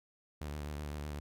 sawtooth tone with vibrato, 74 Hz, D2, 14 cents sharp, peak -35 dBFS, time 0.41-1.2 s, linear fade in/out 5 ms, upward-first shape sine, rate 7.9 Hz, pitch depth 46 cents each way, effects none

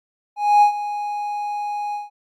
triangle tone with ADSR envelope, 828 Hz, G#5, 5 cents flat, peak -6 dBFS, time 0.36-2.1 s, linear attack 260 ms, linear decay 97 ms, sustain -15 dB, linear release 160 ms, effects tanh soft clip ceiling -2 dBFS + Opus 48 kbps

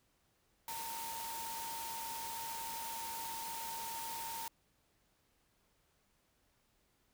sine tone in noise, 914 Hz, A#5, 34 cents flat, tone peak -43 dBFS, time 0.68-4.48 s, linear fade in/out 2 ms, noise white, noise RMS -45 dBFS, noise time 0.68-4.48 s, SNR -1 dB, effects pink hiss -75 dBFS RMS until 7.13 s

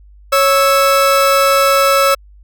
40% pulse tone pair together, 553 / 1315.3 Hz, C#5 / E6, -4 / -4 cents, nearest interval octave + minor third, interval 1500 cents, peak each -11 dBFS, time 0.32-2.15 s, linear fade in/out 10 ms, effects added 50 Hz sine -39 dBFS peak until 2.43 s

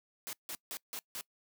white noise bursts, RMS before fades -41 dBFS, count 5, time 0.27-1.21 s, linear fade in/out 0 ms, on 60 ms, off 160 ms, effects noise-tail reverb RT60 0.1 s tail -23 dB re dry + high-pass 150 Hz 12 dB/octave

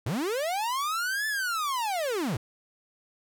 45% pulse linear two-way sweep, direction up then down, 92.5 to 1760 to 92.5 Hz, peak -27 dBFS, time 0.06-2.37 s, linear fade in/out 5 ms, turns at 1.27 s, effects none

